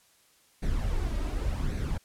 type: noise with flanger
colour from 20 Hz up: brown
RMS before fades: -29 dBFS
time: 0.62-1.98 s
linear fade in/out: 10 ms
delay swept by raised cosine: 0.48 to 3.18 ms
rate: 0.88 Hz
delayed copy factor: +0.55
effects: white hiss -63 dBFS RMS until 2.04 s + low-pass 12000 Hz 12 dB/octave